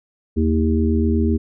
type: harmonic tone with a mistuned harmonic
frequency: 79.7 Hz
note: D#2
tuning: 42 cents sharp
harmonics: 1 / 3 / 4 / 5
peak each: -18 / -19 / -23 / -24 dBFS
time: 0.36-1.38 s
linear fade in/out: 20 ms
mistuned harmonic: 3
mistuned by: -60 cents
effects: none